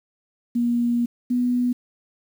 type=tone pair in turn; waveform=sine; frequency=238.5 / 246.1 Hz; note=A#3 / B3; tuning=+40 / -6 cents; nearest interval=minor second; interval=54 cents; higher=second; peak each=-18 dBFS; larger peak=neither; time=0.55-1.06 / 1.3-1.73 s; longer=first; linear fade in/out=10 ms; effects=8-bit